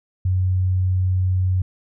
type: tone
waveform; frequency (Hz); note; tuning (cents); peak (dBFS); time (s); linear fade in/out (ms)
sine; 92.5; F#2; 0; -16; 0.25-1.62; 5
effects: none